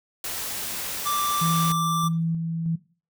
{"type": "noise", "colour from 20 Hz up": "white", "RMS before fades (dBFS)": -31, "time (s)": [0.24, 1.72], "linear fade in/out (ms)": 2}
{"type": "tone", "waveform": "square", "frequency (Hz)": 1174.7, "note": "D6", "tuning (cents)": 0, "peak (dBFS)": -24, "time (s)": [1.05, 2.09], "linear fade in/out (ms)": 20}
{"type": "tone with tremolo", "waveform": "sine", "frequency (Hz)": 164.81, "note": "E3", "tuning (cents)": 0, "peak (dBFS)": -22, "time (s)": [1.41, 2.76], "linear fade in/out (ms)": 10, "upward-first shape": "square", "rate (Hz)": 1.6, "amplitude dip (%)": 35}
{"effects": ["noise-tail reverb RT60 0.4 s tail -18 dB re dry"]}